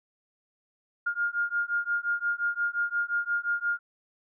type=beating tone pair; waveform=sine; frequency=1411 / 1416.7 Hz; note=F6 / F6; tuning=+17 / +24 cents; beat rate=5.7 Hz; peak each=-29 dBFS; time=1.06-3.79 s; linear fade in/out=10 ms; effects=none